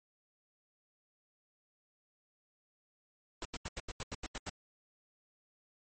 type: noise bursts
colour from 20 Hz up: pink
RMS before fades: -40 dBFS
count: 10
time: 3.42-4.495 s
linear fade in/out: 2 ms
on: 31 ms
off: 85 ms
effects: MP3 32 kbps